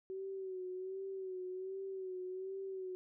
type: tone with vibrato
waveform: sine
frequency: 377 Hz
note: F#4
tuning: 32 cents sharp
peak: -40 dBFS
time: 0.1-2.95 s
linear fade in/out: 0 ms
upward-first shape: sine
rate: 1.3 Hz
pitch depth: 48 cents each way
effects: none